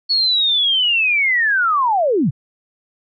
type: linear sweep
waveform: sine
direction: down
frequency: 4412 to 103.9 Hz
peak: -13 dBFS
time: 0.09-2.31 s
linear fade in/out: 20 ms
effects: none